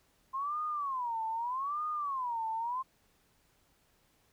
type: tone with vibrato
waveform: sine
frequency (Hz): 1044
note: C6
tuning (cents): -4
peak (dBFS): -32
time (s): 0.33-2.83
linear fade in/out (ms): 20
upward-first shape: sine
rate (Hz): 0.81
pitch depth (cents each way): 280
effects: pink hiss -70 dBFS RMS until 4.32 s